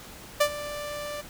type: tone with ADSR envelope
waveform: sawtooth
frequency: 589 Hz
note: D5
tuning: 5 cents sharp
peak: -13 dBFS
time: 0.4-1.22 s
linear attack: 11 ms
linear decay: 73 ms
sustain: -16 dB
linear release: 19 ms
effects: pink hiss -45 dBFS RMS until 1.29 s